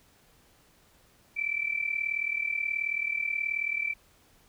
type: tone with amplitude modulation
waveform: sine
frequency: 2332 Hz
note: D7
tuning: 13 cents flat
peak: -24 dBFS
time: 1.36-3.94 s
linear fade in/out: 20 ms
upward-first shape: sine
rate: 38.6 Hz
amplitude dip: 80%
effects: pink hiss -62 dBFS RMS until 4.48 s